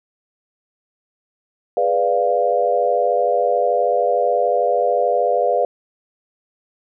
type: chord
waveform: sine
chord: G# diminished seventh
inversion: none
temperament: equal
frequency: 415.3 / 493.9 / 587.3 / 698.5 Hz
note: G#4 / B4 / D5 / F5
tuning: 0 / 0 / 0 / 0 cents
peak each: -24 / -19 / -20 / -19 dBFS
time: 1.77-5.65 s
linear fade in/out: 2 ms
effects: none